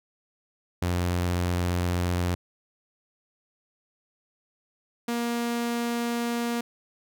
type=tone pair in turn; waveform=sawtooth; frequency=88.5 / 236.3 Hz; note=F2 / A#3; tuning=+23 / +24 cents; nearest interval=octave + perfect fourth; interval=1701 cents; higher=second; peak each=-20 / -22 dBFS; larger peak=first; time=0.82-2.35 / 5.08-6.61 s; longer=neither; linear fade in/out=5 ms; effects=none